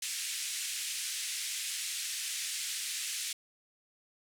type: band-pass noise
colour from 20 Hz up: white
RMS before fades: -37 dBFS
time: 0.02-3.33 s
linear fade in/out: 5 ms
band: 2000 to 9800 Hz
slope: 24 dB/octave
effects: none